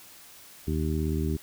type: harmonic tone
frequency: 77.78 Hz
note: D#2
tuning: in tune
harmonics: 1 / 2 / 3 / 4 / 5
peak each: -28 / -31 / -33 / -34 / -35 dBFS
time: 0.67-1.37 s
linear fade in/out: 10 ms
effects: white hiss -50 dBFS RMS until 1.42 s